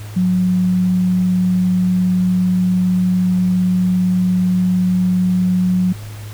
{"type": "tone", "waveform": "sine", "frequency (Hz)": 182.4, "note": "F#3", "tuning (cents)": -24, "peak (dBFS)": -12, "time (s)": [0.16, 5.93], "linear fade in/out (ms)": 10, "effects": ["added 105 Hz sine -28 dBFS peak until 6.33 s", "pink hiss -39 dBFS RMS until 6.33 s"]}